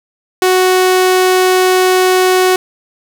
sawtooth tone, 370 Hz, F#4, in tune, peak -4 dBFS, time 0.42-2.56 s, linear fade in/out 2 ms, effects 7-bit

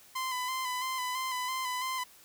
sawtooth tone with vibrato, 1020 Hz, C6, 44 cents flat, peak -28 dBFS, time 0.15-2.04 s, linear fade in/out 10 ms, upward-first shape square, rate 3 Hz, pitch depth 32 cents each way, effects white hiss -57 dBFS RMS until 2.24 s

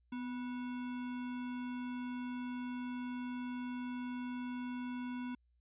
sine tone with sample-and-hold, 249 Hz, B3, 14 cents sharp, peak -38 dBFS, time 0.12-5.35 s, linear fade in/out 5 ms, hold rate 1225 Hz, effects added 60 Hz sine -70 dBFS peak until 5.6 s + resampled to 8000 Hz

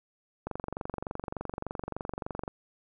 click train, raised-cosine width 1 ms, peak -20 dBFS, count 48, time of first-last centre 0.47-2.479 s, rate 23.4 Hz, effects none

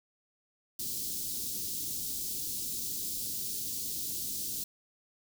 white band-stop noise, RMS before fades -36 dBFS, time 0.79-4.64 s, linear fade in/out 5 ms, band 360 to 4100 Hz, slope 24 dB/octave, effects none

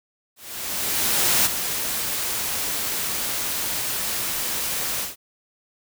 white noise with ADSR envelope, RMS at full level -18 dBFS, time 0.36-5.16 s, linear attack 1100 ms, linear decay 13 ms, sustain -8 dB, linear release 160 ms, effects none

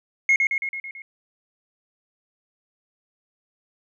sine tone with echo, 2160 Hz, C#7, 45 cents flat, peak -12 dBFS, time 0.29-0.36 s, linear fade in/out 2 ms, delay 110 ms, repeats 6, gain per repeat -4 dB, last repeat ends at 1.02 s, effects tanh soft clip ceiling -12 dBFS

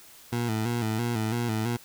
20% pulse tone with vibrato, 114.3 Hz, A#2, 34 cents flat, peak -21 dBFS, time 0.32-1.77 s, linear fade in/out 10 ms, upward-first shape square, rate 3 Hz, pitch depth 72 cents each way, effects white hiss -51 dBFS RMS until 1.84 s

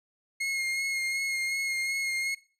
40% pulse tone with vibrato, 2150 Hz, C7, 47 cents sharp, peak -27 dBFS, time 0.4-2.35 s, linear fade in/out 10 ms, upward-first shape sine, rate 2.7 Hz, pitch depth 21 cents each way, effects noise-tail reverb RT60 0.4 s tail -19 dB re dry + low-pass 10000 Hz 12 dB/octave

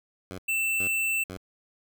10% pulse tone bursts, 92.5 Hz, F#2, in tune, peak -28 dBFS, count 3, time 0.31-1.372 s, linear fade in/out 0 ms, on 74 ms, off 420 ms
square tone, 2670 Hz, E7, 22 cents sharp, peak -25 dBFS, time 0.48-1.24 s, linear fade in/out 10 ms
effects none

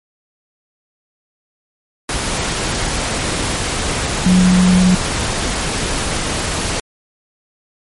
sine tone in noise, 182.6 Hz, F#3, 23 cents flat, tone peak -8 dBFS, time 4.26-4.95 s, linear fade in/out 2 ms, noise pink, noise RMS -19 dBFS, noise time 2.09-6.8 s, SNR +8 dB, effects MP3 48 kbps

